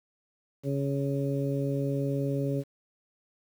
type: harmonic tone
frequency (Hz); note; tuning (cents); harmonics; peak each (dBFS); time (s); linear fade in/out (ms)
139.1; C#3; +6; 1 / 2 / 3 / 4; -29 / -32 / -34 / -35; 0.63-2.64; 50
effects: 9-bit